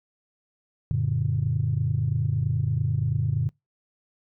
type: chord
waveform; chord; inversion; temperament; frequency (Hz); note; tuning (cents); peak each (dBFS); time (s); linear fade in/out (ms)
sine; Gb augmented; none; just; 92.5 / 115.62 / 144.53; Gb2 / Bb2 / D3; 0 / -14 / -27; -28 / -25 / -25; 0.91-3.49; 0
effects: noise-tail reverb RT60 0.2 s tail -25 dB re dry + tanh soft clip ceiling -13 dBFS